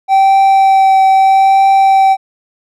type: tone with vibrato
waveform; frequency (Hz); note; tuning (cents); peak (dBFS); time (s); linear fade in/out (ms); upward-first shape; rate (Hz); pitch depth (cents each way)
triangle; 774; G5; -22; -3; 0.08-2.17; 50; triangle; 0.78; 13
effects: none